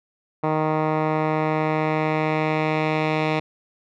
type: tone with low-pass filter sweep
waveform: 10% pulse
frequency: 155.56 Hz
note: D#3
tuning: in tune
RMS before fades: -22 dBFS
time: 0.43-3.4 s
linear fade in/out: 10 ms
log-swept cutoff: 1300 to 2900 Hz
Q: 1.5
effects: none